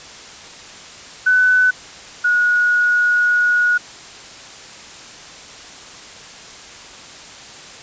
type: tone pair in turn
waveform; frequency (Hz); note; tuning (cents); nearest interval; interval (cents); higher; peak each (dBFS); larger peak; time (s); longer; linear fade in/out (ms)
sine; 1500 / 1453.9; F#6 / F#6; +23 / -31; minor second; 54; first; -10 / -12; first; 1.26-1.71 / 2.24-3.78; second; 10
effects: white hiss -37 dBFS RMS until 7.82 s + resampled to 16000 Hz